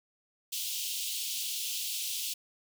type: high-pass noise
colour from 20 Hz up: pink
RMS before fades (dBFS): -35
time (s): 0.52-2.34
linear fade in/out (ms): 10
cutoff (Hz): 2800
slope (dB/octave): 48
effects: none